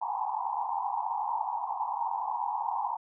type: band-pass noise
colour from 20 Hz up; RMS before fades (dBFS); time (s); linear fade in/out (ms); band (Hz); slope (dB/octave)
white; -32; 0.01-2.97; 10; 780 to 1000; 96
effects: none